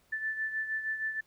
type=beating tone pair; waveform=sine; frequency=1757 / 1763.4 Hz; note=A6 / A6; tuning=-3 / +3 cents; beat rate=6.4 Hz; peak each=-32 / -39 dBFS; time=0.12-1.21 s; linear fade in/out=10 ms; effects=pink hiss -68 dBFS RMS until 1.26 s